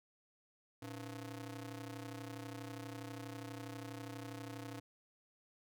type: ring-modulated tone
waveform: sawtooth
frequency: 198.1 Hz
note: G3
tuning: 18 cents sharp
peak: -38 dBFS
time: 0.82-4.8 s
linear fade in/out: 5 ms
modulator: 82.9 Hz
effects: none